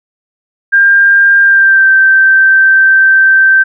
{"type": "tone with pitch glide", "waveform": "sine", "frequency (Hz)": [1599, 1558], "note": ["G6", "G6"], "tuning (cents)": [34, -11], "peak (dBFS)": -3, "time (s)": [0.72, 3.64], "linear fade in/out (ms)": 20, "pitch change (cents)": -45, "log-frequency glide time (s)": [1.41, 1.9], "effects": []}